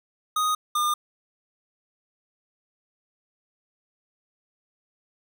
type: tone pair in turn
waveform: square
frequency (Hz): 1244.5 / 1208.4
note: D#6 / D6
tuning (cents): 0 / +49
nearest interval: minor second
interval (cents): 51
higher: first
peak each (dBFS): -22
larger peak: neither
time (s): 0.36-0.55 / 0.75-0.94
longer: neither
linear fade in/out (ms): 5
effects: none